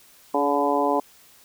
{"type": "harmonic tone with a mistuned harmonic", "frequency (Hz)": 143.5, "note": "D3", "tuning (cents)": -40, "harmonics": [2, 3, 4, 5, 6, 7], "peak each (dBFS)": [-26, -26, -26, -26, -26, -26], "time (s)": [0.34, 1], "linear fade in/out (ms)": 5, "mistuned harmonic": 3, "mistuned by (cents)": -21, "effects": ["white hiss -53 dBFS RMS until 1.44 s"]}